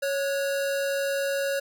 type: tone pair together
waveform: square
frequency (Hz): 554.4 / 1452.1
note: C#5 / F#6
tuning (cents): 0 / -33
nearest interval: octave + perfect fourth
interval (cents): 1667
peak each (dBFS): -26 / -35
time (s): 0.02-1.6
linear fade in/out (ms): 10
effects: none